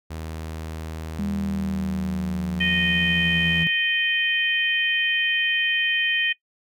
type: tone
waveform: sawtooth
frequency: 79.7 Hz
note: D#2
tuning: 42 cents sharp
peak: -27 dBFS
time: 0.1-3.64 s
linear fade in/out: 10 ms
type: exponential sweep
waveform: sine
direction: down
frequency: 202.5 to 164.81 Hz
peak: -24 dBFS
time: 1.19-3.67 s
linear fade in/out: 0 ms
type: harmonic tone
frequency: 620 Hz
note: D#5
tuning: 6 cents flat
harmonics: 3 / 4 / 5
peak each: -24 / -24 / -24 dBFS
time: 2.6-6.33 s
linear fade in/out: 10 ms
effects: noise-tail reverb RT60 0.1 s tail -20 dB re dry